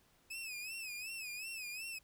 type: tone with vibrato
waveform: sawtooth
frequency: 2560 Hz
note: D#7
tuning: 49 cents sharp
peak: -39 dBFS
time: 0.3-1.99 s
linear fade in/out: 10 ms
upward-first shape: sine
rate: 2.7 Hz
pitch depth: 110 cents each way
effects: pink hiss -70 dBFS RMS until 2.03 s